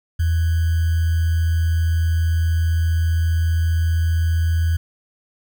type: tone with sample-and-hold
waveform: sine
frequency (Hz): 82.41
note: E2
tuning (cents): 0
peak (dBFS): -15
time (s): 0.19-4.77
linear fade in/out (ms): 10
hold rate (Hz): 1575
effects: none